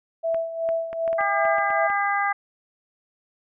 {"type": "tone with tremolo", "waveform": "sine", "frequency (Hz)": 659.3, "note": "E5", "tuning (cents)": 0, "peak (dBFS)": -20, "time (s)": [0.23, 1.88], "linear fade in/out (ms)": 20, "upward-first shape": "sine", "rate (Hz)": 2.6, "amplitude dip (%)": 70}
{"type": "clicks", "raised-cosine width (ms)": 0.5, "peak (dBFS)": -22, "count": 10, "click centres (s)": [0.345, 0.69, 0.93, 1.078, 1.13, 1.209, 1.453, 1.584, 1.704, 1.901]}
{"type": "harmonic tone", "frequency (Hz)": 402.6, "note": "G4", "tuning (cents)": 46, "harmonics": [2, 3, 4, 5], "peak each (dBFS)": [-24, -26, -27, -28], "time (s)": [1.18, 2.33], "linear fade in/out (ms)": 10}
{"effects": []}